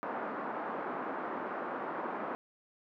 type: band-pass noise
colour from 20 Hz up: white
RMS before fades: -38 dBFS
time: 0.03-2.35 s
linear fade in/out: 0 ms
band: 210 to 1300 Hz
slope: 24 dB/octave
effects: none

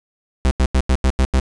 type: tone bursts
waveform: 45% pulse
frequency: 65.41 Hz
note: C2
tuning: in tune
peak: -12 dBFS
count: 7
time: 0.45-1.398 s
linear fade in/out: 0 ms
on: 60 ms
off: 88 ms
effects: resampled to 22050 Hz + 7-bit

